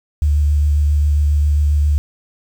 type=tone with vibrato; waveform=sine; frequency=73.8 Hz; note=D2; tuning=9 cents sharp; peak=-11 dBFS; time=0.22-1.98 s; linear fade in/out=0 ms; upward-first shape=triangle; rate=7.4 Hz; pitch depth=25 cents each way; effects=7-bit